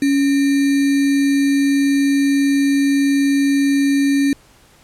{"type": "tone with sample-and-hold", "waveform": "sine", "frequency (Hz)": 279.2, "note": "C#4", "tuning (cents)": 13, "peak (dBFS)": -12, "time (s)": [0.02, 4.33], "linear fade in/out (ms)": 2, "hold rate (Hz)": 2100, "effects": ["pink hiss -50 dBFS RMS until 4.83 s", "low-pass 12000 Hz 12 dB/octave"]}